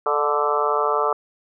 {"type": "harmonic tone with a mistuned harmonic", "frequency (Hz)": 146.4, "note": "D3", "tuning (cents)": -5, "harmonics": [3, 4, 5, 6, 7, 8, 9], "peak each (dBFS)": [-24, -26, -28, -27, -28, -23, -26], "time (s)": [0.06, 1.13], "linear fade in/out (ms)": 2, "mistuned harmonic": 4, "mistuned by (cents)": 33, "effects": []}